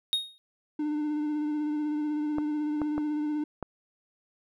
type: tone with exponential decay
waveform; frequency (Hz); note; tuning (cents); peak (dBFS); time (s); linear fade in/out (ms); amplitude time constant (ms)
triangle; 3729; A#7; 0; -19; 0.13-0.38; 0; 54
type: tone with vibrato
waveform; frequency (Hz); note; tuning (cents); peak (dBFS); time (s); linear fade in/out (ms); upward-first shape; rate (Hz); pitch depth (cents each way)
triangle; 300; D4; +37; -25; 0.79-3.44; 5; sine; 16; 23
type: clicks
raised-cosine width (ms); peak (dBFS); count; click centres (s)
1; -19; 4; 2.384 / 2.817 / 2.98 / 3.627
effects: none